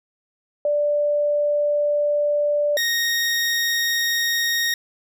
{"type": "tone pair in turn", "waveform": ["sine", "20% pulse"], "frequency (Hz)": [587.3, 1864.6], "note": ["D5", "A#6"], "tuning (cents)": [0, 0], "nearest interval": "octave + minor sixth", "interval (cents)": 2000, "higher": "second", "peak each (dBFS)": [-17, -14], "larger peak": "second", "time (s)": [[0.65, 2.77], [2.77, 4.74]], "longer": "first", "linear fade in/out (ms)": 2, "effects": []}